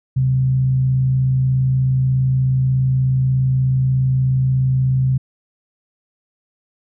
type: tone with frequency modulation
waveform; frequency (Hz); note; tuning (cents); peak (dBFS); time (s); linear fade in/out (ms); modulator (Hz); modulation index
sine; 130.8; C3; 0; -13; 0.16-5.18; 10; 56.7; 0.23
effects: none